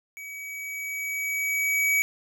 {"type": "tone with level ramp", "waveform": "square", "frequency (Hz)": 2272, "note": "C#7", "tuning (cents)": 42, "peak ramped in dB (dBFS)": [-38, -20], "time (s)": [0.17, 2.02], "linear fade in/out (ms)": 0, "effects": []}